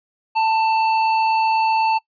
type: tone with hard clipping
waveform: sine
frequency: 888 Hz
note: A5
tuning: 16 cents sharp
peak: -17 dBFS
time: 0.35-1.99 s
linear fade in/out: 20 ms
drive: 11 dB
effects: noise-tail reverb RT60 0.1 s tail -23 dB re dry + resampled to 11025 Hz